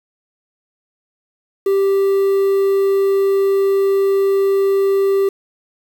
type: tone with quantisation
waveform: triangle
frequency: 392 Hz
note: G4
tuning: in tune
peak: -10 dBFS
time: 1.66-5.29 s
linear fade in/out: 5 ms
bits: 6
effects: none